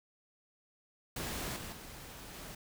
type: noise with level steps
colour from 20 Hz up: pink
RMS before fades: -39 / -44 / -49 / -47 dBFS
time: 1.16-2.55 s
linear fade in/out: 5 ms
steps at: 1.56 / 1.72 / 2.34 s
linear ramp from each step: 5 ms
effects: none